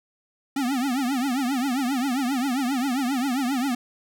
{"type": "tone with vibrato", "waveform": "square", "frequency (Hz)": 261, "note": "C4", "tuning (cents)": -4, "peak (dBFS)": -23, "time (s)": [0.56, 3.75], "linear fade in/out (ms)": 5, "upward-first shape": "triangle", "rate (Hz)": 7.5, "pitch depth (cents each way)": 190, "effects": []}